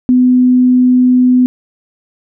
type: tone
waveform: sine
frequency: 251.3 Hz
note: B3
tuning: 30 cents sharp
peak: -5 dBFS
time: 0.09-1.46 s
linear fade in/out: 0 ms
effects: none